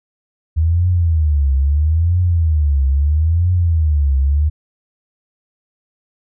sine tone with vibrato, 77.78 Hz, D#2, in tune, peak -11 dBFS, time 0.56-4.5 s, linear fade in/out 20 ms, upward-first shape triangle, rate 0.76 Hz, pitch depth 270 cents each way, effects none

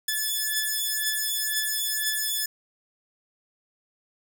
5% pulse beating tone pair, 1728 / 1730 Hz, A6 / A6, -32 / -30 cents, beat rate 2 Hz, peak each -17 dBFS, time 0.08-2.46 s, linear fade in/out 5 ms, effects 8-bit

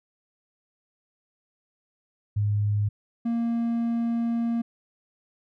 sine / triangle tone pair in turn, 103.7 / 232.8 Hz, G#2 / A#3, -2 / -2 cents, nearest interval octave + major second, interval 1400 cents, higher second, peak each -21 dBFS, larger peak neither, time 2.36-2.89 / 3.25-4.62 s, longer second, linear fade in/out 10 ms, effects none

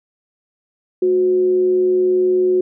sine tone with frequency modulation, 365.9 Hz, F#4, 19 cents flat, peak -12 dBFS, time 1.02-2.61 s, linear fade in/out 5 ms, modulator 150 Hz, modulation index 0.21, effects none

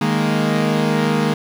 sawtooth chord, D# suspended fourth, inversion none, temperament equal, 155.56 / 207.7 / 233.1 Hz, D#3 / G#3 / A#3, 0 / 0 / 0 cents, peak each -16 dBFS, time 0.01-1.34 s, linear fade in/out 5 ms, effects low-pass 5000 Hz 12 dB/octave + 7-bit

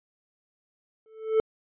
triangle tone with exponential growth, 440 Hz, A4, in tune, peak -14 dBFS, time 1.06-1.4 s, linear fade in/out 1 ms, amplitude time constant 72 ms, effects resampled to 8000 Hz

